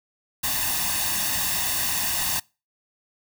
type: noise with comb filter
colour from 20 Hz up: white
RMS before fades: -25 dBFS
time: 0.43-2.4 s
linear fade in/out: 10 ms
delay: 1.1 ms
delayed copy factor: +0.75
effects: noise-tail reverb RT60 0.3 s tail -25 dB re dry